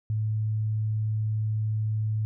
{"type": "tone", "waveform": "sine", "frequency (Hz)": 108.3, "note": "A2", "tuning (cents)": -27, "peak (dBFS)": -24, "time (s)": [0.1, 2.25], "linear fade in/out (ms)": 0, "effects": []}